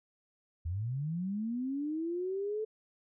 sine linear sweep, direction up, 77.78 to 440.1 Hz, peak -32 dBFS, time 0.65-2.65 s, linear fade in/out 10 ms, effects none

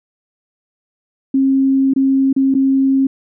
sine tone with dropouts, 268.9 Hz, C4, 47 cents sharp, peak -10 dBFS, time 1.34-3.07 s, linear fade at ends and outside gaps 5 ms, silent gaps 1.937-1.961 / 2.329-2.363 / 2.542-2.549 s, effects none

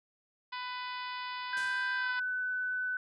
harmonic tone, 498.2 Hz, B4, 15 cents sharp, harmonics 2 / 3 / 4 / 5 / 6 / 7 / 8 / 9 / 10, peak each -39 / -45 / -45 / -48 / -49 / -49 / -52 / -52 / -53 dBFS, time 0.52-2.2 s, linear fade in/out 10 ms
sine tone with pitch glide, 1568 to 1501.5 Hz, G6 to F#6, 0 to +25 cents, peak -31 dBFS, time 1.53-2.97 s, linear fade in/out 2 ms, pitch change -75 cents, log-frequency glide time 1.97-2.14 s
white noise with exponential decay, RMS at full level -44 dBFS, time 1.57-2.22 s, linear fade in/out 0 ms, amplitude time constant 140 ms
effects resampled to 22050 Hz

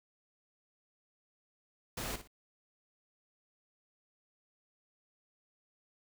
pink noise with echo, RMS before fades -39 dBFS, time 1.97-2.16 s, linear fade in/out 5 ms, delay 58 ms, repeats 2, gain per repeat -11 dB, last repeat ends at 2.276 s, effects none

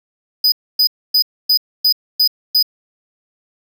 square tone bursts, 4978 Hz, D#8, in tune, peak -10 dBFS, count 7, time 0.44-2.627 s, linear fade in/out 5 ms, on 81 ms, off 270 ms, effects none

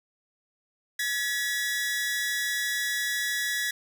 sawtooth tone pair together, 1693 / 1939 Hz, G#6 / B6, +33 / -32 cents, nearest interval major second, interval 235 cents, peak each -26 dBFS, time 0.99-3.71 s, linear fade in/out 5 ms, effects none

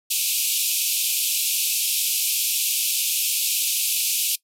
white band-pass noise, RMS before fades -23 dBFS, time 0.1-4.36 s, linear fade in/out 10 ms, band 2400 to 15000 Hz, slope 96 dB/octave, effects noise-tail reverb RT60 0.1 s tail -21 dB re dry

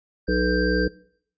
square tone, 1574 Hz, G6, 7 cents sharp, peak -27 dBFS, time 0.27-0.89 s, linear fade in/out 50 ms
harmonic tone, 61.3 Hz, B1, 12 cents flat, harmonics 1 / 3 / 5 / 7 / 8, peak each -26 / -26 / -26 / -26 / -26 dBFS, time 0.28-0.88 s, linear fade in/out 5 ms
effects noise-tail reverb RT60 0.6 s tail -21 dB re dry + resampled to 16000 Hz

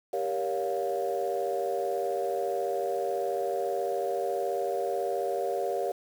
sine chord, G half-diminished seventh, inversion none, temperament just, 392 / 470.4 / 564.5 / 705.6 Hz, G4 / Bb4 / Db5 / F5, 0 / +16 / +31 / +18 cents, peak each -32 dBFS, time 0.13-5.92 s, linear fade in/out 5 ms, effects tanh soft clip ceiling -19 dBFS + 8-bit

